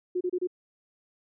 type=tone bursts; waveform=sine; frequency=361.2 Hz; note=F#4; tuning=42 cents flat; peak=-25 dBFS; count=4; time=0.15-0.473 s; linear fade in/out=10 ms; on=59 ms; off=29 ms; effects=none